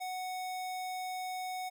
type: tone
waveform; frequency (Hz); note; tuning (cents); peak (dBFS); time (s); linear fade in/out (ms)
square; 740; F#5; 0; -37; 0-1.7; 20
effects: none